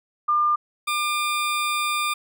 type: tone pair in turn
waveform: sine / 20% pulse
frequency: 1200 / 1200 Hz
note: D6 / D6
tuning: +37 / +37 cents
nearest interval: unison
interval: 0 cents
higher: neither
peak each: -17 dBFS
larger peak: neither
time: 0.28-0.56 / 0.87-2.14 s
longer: second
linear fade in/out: 10 ms
effects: none

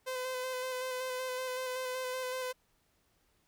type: tone with vibrato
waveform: sawtooth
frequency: 511 Hz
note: C5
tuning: 41 cents flat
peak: -31 dBFS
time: 0.06-2.53 s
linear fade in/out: 20 ms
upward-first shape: square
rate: 5.3 Hz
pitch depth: 17 cents each way
effects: pink hiss -73 dBFS RMS until 3.47 s

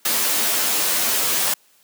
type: noise with comb filter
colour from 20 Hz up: white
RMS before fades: -20 dBFS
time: 0.05-1.54 s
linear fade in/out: 5 ms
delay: 11 ms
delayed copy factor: -1
effects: white hiss -57 dBFS RMS until 1.83 s + high-pass 200 Hz 12 dB/octave

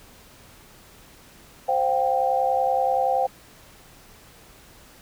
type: chord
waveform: sine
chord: C suspended fourth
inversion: none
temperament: equal with one note detuned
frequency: 523.3 / 713.5 / 784 Hz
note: C5 / F5 / G5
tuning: 0 / +37 / 0 cents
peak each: -24 / -25 / -22 dBFS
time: 1.68-3.27 s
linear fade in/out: 10 ms
effects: pink hiss -50 dBFS RMS until 5.01 s

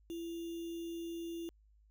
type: tone with sample-and-hold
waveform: sine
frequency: 336.2 Hz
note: E4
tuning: 34 cents sharp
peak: -39 dBFS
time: 0.1-1.49 s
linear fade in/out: 0 ms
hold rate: 3150 Hz
effects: added 52 Hz sine -63 dBFS peak until 1.9 s

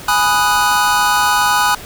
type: chord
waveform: square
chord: G# minor seventh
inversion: none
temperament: equal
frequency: 830.6 / 987.8 / 1244.5 / 1480 Hz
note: G#5 / B5 / D#6 / F#6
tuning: 0 / 0 / 0 / 0 cents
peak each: -18 dBFS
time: 0.08-1.75 s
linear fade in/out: 5 ms
effects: pink hiss -33 dBFS RMS until 1.85 s

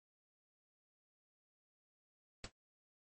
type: noise with exponential decay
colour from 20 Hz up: pink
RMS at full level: -40 dBFS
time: 2.44-2.52 s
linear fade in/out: 2 ms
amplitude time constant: 16 ms
effects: MP3 32 kbps

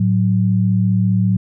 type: tone pair together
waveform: sine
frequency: 110 / 185 Hz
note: A2 / F#3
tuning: 0 / 0 cents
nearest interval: major sixth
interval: 900 cents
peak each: -15 dBFS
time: 0-1.37 s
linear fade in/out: 5 ms
effects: none

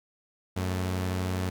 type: tone pair together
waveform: sawtooth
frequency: 92.1 / 219.1 Hz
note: F#2 / A3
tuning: -7 / -7 cents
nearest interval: octave + minor third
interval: 1500 cents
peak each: -24 / -34 dBFS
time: 0.56-1.5 s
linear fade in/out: 10 ms
effects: none

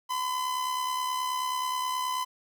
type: tone with amplitude modulation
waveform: 45% pulse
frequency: 1013 Hz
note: B5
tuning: 44 cents sharp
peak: -26 dBFS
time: 0.09-2.25 s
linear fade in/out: 20 ms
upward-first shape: sine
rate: 69.4 Hz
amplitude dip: 45%
effects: none

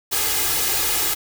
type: noise with comb filter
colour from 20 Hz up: white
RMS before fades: -21 dBFS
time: 0.11-1.15 s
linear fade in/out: 20 ms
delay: 2.4 ms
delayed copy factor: +0.7
effects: none

